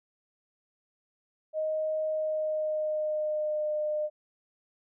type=tone with pitch glide; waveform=sine; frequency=624 to 605.9 Hz; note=D#5 to D#5; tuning=+5 to -46 cents; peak=-27 dBFS; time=1.53-4.1 s; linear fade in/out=50 ms; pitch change=-51 cents; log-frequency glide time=2.07-3.72 s; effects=none